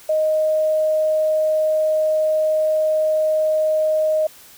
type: tone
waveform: sine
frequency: 622.3 Hz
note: D#5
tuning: in tune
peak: -15 dBFS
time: 0.09-4.27 s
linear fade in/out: 5 ms
effects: white hiss -45 dBFS RMS until 4.57 s